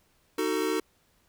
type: chord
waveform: square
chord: D# diminished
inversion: none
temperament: just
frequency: 311.1 / 373.4 / 448 Hz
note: D#4 / F#4 / A4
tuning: 0 / +16 / +31 cents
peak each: -31 dBFS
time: 0.38-0.8 s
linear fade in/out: 5 ms
effects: pink hiss -67 dBFS RMS until 1.28 s

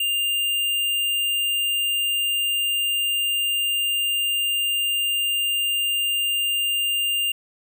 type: tone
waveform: square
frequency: 2800 Hz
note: F7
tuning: 4 cents sharp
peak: -21 dBFS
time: 0-7.32 s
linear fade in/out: 5 ms
effects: none

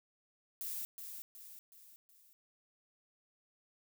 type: noise with echo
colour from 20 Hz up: violet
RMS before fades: -41 dBFS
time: 0.61-0.85 s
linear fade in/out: 0 ms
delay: 370 ms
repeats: 4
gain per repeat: -6 dB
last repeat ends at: 2.33 s
effects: none

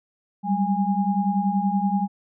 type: tone cluster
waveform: sine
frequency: 191.3 / 201.8 / 821 Hz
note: G3 / G#3 / G#5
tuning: -42 / -49 / -20 cents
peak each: -23 / -24 / -25 dBFS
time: 0.43-2.08 s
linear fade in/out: 50 ms
effects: none

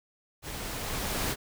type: noise with level ramp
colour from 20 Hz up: pink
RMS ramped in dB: -39 to -29 dBFS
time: 0.42-1.36 s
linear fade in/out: 50 ms
effects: none

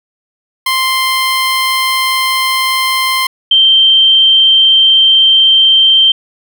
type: tone pair in turn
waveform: 15% pulse / sine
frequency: 1046.5 / 3136 Hz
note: C6 / G7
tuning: 0 / 0 cents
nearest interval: octave + perfect fifth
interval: 1900 cents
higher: second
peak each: -4 dBFS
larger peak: neither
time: 0.66-3.27 / 3.51-6.12 s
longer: neither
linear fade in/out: 5 ms
effects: none

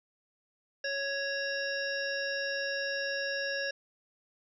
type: harmonic tone with a mistuned harmonic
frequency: 554 Hz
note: C#5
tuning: 1 cent flat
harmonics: 1 / 3 / 5 / 7 / 9 / 10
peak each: -36 / -34 / -42 / -47 / -47 / -39 dBFS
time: 0.84-3.71 s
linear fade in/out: 5 ms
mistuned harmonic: 7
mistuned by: -28 cents
effects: none

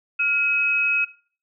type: tone pair together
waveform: sine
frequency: 1409.1 / 2548 Hz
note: F6 / D#7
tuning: +15 / +41 cents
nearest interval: minor seventh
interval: 1026 cents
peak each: -27 / -19 dBFS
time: 0.19-1.05 s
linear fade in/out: 10 ms
effects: noise-tail reverb RT60 0.4 s tail -17 dB re dry

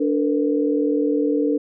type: tone cluster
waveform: sine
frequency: 291.5 / 450.3 / 490.2 Hz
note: D4 / A4 / B4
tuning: -13 / +40 / -13 cents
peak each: -19 / -22 / -25 dBFS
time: 0-1.58 s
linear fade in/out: 10 ms
effects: none

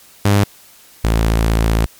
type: tone pair in turn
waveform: sawtooth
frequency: 101.4 / 55.48 Hz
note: G#2 / A1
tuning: -41 / +15 cents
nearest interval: minor seventh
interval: 1044 cents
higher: first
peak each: -6 / -8 dBFS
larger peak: first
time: 0.25-0.44 / 1.04-1.86 s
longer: second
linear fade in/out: 5 ms
effects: white hiss -45 dBFS RMS until 1.99 s + MP3 96 kbps

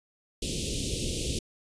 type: band-stop noise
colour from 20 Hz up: pink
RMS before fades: -31 dBFS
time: 0.42-1.39 s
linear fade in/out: 5 ms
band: 520 to 2700 Hz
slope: 48 dB/octave
effects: resampled to 22050 Hz

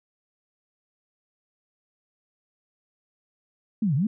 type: linear two-way sweep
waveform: sine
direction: down then up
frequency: 233.1 to 123.47 to 233.1 Hz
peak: -20 dBFS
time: 3.82-4.07 s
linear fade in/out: 5 ms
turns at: 3.95 s
effects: none

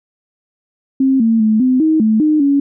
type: tone with pitch steps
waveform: sine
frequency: 266.4 / 226.1 / 217.2 / 256 / 315.3 / 218.3 / 306 / 281.1 Hz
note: C4 / A3 / A3 / C4 / D#4 / A3 / D#4 / C#4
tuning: +31 / +47 / -22 / -38 / +23 / -13 / -29 / +24 cents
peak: -9 dBFS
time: 1-2.6 s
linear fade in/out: 5 ms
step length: 200 ms
effects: none

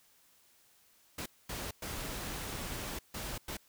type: noise bursts at uneven times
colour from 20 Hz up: pink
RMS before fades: -40 dBFS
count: 5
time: 1.18-1.26 / 1.49-1.71 / 1.82-2.99 / 3.14-3.38 / 3.48-3.57 s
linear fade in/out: 5 ms
effects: white hiss -66 dBFS RMS until 3.68 s

